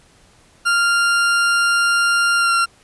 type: tone with pitch glide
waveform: 40% pulse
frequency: 1395 to 1376.6 Hz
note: F6 to F6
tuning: -2 to -25 cents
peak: -13 dBFS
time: 0.65-2.66 s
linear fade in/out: 20 ms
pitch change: -23 cents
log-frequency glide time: 2.37-2.53 s
effects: pink hiss -52 dBFS RMS until 2.83 s + resampled to 24000 Hz